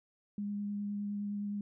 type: tone with vibrato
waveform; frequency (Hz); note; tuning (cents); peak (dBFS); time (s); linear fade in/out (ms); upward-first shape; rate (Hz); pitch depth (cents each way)
sine; 204.4; G#3; -27; -34; 0.38-1.61; 2; triangle; 9.7; 13
effects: none